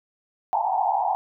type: band-pass noise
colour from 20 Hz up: white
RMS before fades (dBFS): -23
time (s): 0.53-1.15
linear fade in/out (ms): 0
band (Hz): 710 to 910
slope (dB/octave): 96
effects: none